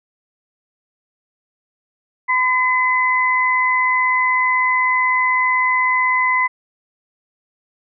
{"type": "tone pair together", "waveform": "sine", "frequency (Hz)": [1014.5, 2029], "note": ["B5", "B6"], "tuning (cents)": [46, 46], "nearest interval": "octave", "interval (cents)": 1200, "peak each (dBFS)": [-17, -16], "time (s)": [2.28, 6.48], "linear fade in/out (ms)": 20, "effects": []}